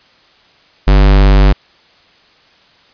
square tone, 49 Hz, G1, in tune, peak -5 dBFS, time 0.87-1.53 s, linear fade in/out 10 ms, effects white hiss -48 dBFS RMS until 2.93 s + resampled to 11025 Hz

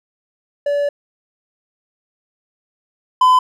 triangle tone pair in turn, 575 / 1013.8 Hz, D5 / B5, -37 / +45 cents, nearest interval minor seventh, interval 982 cents, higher second, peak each -13 / -6 dBFS, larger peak second, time 0.66-0.89 / 3.21-3.39 s, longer first, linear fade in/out 5 ms, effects none

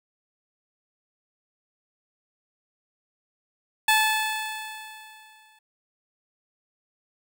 15% pulse tone with exponential decay, 869 Hz, A5, 22 cents flat, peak -10 dBFS, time 3.88-5.59 s, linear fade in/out 5 ms, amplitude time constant 370 ms, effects none

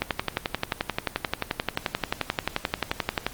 click train, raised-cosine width 0.3 ms, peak -7 dBFS, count 38, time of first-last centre 0.02-3.266 s, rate 11.4 Hz, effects pink hiss -44 dBFS RMS until 3.33 s + Opus 24 kbps

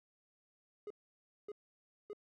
triangle tone bursts, 415.3 Hz, G#4, in tune, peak -40 dBFS, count 3, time 0.87-2.132 s, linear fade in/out 2 ms, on 34 ms, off 580 ms, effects none

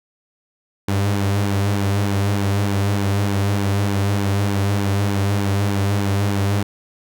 sawtooth tone with flanger, 100 Hz, G2, 35 cents sharp, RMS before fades -19 dBFS, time 0.88-6.63 s, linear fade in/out 5 ms, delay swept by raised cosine 1.5 to 6.5 ms, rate 3.3 Hz, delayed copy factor -0.5, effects none

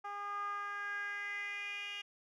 10% pulse tone with band-pass filter sweep, 406.8 Hz, G#4, 36 cents flat, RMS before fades -41 dBFS, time 0.04-2.02 s, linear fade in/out 10 ms, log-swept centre 980 to 2900 Hz, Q 5.1, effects none

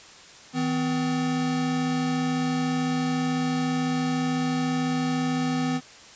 square tone pair together, 160 / 254 Hz, D#3 / B3, +49 / +49 cents, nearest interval minor sixth, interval 800 cents, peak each -30 / -25 dBFS, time 0.53-5.81 s, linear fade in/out 50 ms, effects white hiss -47 dBFS RMS until 6.15 s + resampled to 16000 Hz

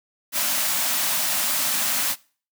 white band-stop noise, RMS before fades -23 dBFS, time 0.32-2.16 s, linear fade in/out 50 ms, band 310 to 540 Hz, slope 96 dB/octave, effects noise-tail reverb RT60 0.4 s tail -22 dB re dry + high-pass 200 Hz 12 dB/octave

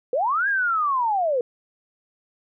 sine linear two-way sweep, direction up then down, 466.2 to 1663 to 466.2 Hz, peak -19 dBFS, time 0.13-1.41 s, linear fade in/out 2 ms, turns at 0.48 s, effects none

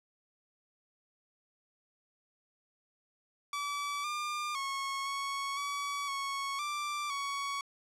sawtooth tone with pitch steps, 1151 / 1200 / 1095 / 1107 / 1137 / 1105 / 1177 / 1119 Hz, D6 / D6 / C#6 / C#6 / C#6 / C#6 / D6 / C#6, -35 / +37 / -22 / -3 / +44 / -6 / +3 / +16 cents, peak -30 dBFS, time 3.53-7.61 s, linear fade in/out 2 ms, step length 510 ms, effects low-pass 9000 Hz 12 dB/octave

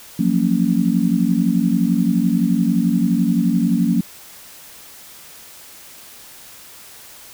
sine chord, Gb major seventh, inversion third, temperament just, 173.43 / 185 / 231.2 / 277.5 Hz, F3 / Gb3 / Bb3 / Db4, -12 / 0 / -14 / +2 cents, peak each -21 / -19 / -18 / -21 dBFS, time 0.19-4.01 s, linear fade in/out 5 ms, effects white hiss -41 dBFS RMS until 7.33 s

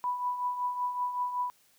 sine tone with tremolo, 987.8 Hz, B5, in tune, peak -26 dBFS, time 0.04-1.5 s, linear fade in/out 0 ms, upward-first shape triangle, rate 5.3 Hz, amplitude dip 65%, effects white hiss -65 dBFS RMS until 1.78 s + high-pass 80 Hz 12 dB/octave

